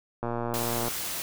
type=click train; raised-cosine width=1 ms; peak=-17 dBFS; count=78; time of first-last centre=0.23-0.883 s; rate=118 Hz
type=noise; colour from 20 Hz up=white; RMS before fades=-33 dBFS; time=0.54-1.22 s; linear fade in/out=0 ms
effects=none